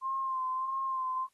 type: tone with vibrato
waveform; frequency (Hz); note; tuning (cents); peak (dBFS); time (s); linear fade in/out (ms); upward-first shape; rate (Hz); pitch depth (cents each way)
sine; 1051; C6; +7; -30; 0.01-1.28; 50; sine; 1.6; 34
effects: white hiss -74 dBFS RMS until 1.33 s + AAC 32 kbps